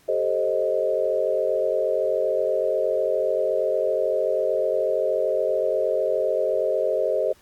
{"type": "chord", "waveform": "sine", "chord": "A half-diminished seventh", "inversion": "third", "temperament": "equal with one note detuned", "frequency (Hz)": [392, 440, 529, 622.3], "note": ["G4", "A4", "C5", "Eb5"], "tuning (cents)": [0, 0, 19, 0], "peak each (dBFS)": [-28, -27, -24, -24], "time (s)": [0.08, 7.33], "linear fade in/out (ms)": 10, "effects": ["pink hiss -57 dBFS RMS until 7.41 s", "AAC 64 kbps"]}